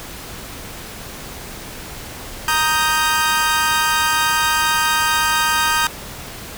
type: chord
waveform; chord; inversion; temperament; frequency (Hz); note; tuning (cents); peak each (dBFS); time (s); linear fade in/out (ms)
sawtooth; Eb major; second; equal; 932.3 / 1244.5 / 1568; Bb5 / Eb6 / G6; 0 / 0 / 0; -16; 2.48-5.87; 2
effects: pink hiss -33 dBFS RMS until 6.57 s